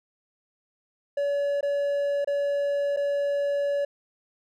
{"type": "tone with dropouts", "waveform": "triangle", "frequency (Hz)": 569, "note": "C#5", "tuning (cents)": 45, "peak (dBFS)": -21, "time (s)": [1.17, 3.85], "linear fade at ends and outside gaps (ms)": 5, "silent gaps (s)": [[1.609, 1.628], [2.246, 2.273], [2.964, 2.97]], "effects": []}